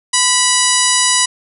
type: harmonic tone with a mistuned harmonic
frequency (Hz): 980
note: B5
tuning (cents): -14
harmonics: 1 / 2 / 3 / 4 / 5 / 6 / 7 / 8 / 9 / 10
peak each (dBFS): -20 / -20 / -20 / -20 / -20 / -20 / -20 / -20 / -20 / -20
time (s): 0.13-1.26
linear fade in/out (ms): 10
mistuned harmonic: 1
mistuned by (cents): +50
effects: none